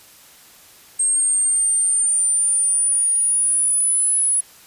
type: linear sweep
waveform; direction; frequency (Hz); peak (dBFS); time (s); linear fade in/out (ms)
sine; up; 8450 to 10240; -15; 0.99-4.41; 10
effects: white hiss -47 dBFS RMS until 4.66 s + resampled to 32000 Hz